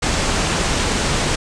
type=low-pass noise; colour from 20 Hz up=pink; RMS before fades=-19 dBFS; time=0.02-1.36 s; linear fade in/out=10 ms; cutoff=8800 Hz; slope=48 dB/octave; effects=none